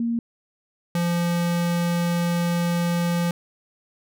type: tone pair in turn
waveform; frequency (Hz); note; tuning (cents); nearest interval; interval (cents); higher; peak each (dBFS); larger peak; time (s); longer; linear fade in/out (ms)
sine / square; 233.1 / 172.42; A#3 / F3; 0 / -22; perfect fourth; 522; first; -21; neither; 0-0.19 / 0.95-3.31; second; 2
effects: none